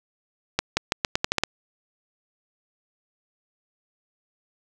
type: accelerating click train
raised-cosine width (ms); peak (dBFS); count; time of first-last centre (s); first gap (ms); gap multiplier
0.2; -3; 9; 0.59-1.436; 180; 0.84
effects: none